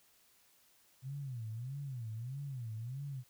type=tone with vibrato; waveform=sine; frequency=125 Hz; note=B2; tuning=21 cents sharp; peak=-39 dBFS; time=1.02-3.24 s; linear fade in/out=50 ms; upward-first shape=sine; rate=1.6 Hz; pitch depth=230 cents each way; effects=white hiss -68 dBFS RMS until 3.29 s